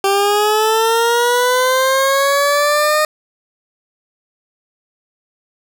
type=linear sweep; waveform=20% pulse; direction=up; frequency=390.6 to 615 Hz; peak=-7 dBFS; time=0.04-3.05 s; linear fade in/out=2 ms; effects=none